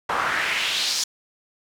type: noise with band-pass filter sweep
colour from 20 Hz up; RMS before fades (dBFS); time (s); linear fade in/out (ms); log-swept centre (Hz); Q
pink; -24; 0.09-1.04; 5; 1000 to 5800; 2.3
effects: none